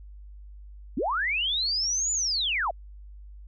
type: linear two-way sweep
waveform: sine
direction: up then down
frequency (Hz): 196 to 7070 to 585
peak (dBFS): -24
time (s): 0.97-2.71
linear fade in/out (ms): 5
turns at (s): 2.12
effects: added 50 Hz sine -42 dBFS peak until 3.47 s